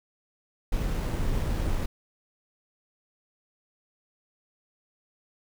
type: noise with sample-and-hold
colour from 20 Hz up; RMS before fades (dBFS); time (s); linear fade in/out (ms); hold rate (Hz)
brown; -27; 0.72-1.86; 5; 8820
effects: none